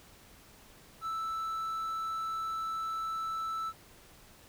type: tone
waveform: triangle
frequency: 1318.5 Hz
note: E6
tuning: in tune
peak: -31 dBFS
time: 1.01-3.73 s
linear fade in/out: 50 ms
effects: pink hiss -57 dBFS RMS until 4.48 s